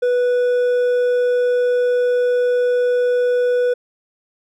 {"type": "tone with hard clipping", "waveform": "triangle", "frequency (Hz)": 492.2, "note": "B4", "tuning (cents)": -6, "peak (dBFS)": -15, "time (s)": [0.02, 3.74], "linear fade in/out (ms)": 10, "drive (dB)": 7, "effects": []}